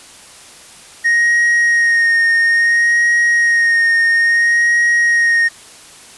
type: tone with vibrato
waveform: triangle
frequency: 1864.7 Hz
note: A#6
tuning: in tune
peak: -8 dBFS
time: 1.04-5.49 s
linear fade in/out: 20 ms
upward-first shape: sine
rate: 0.59 Hz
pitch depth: 21 cents each way
effects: white hiss -39 dBFS RMS until 6.17 s + resampled to 24000 Hz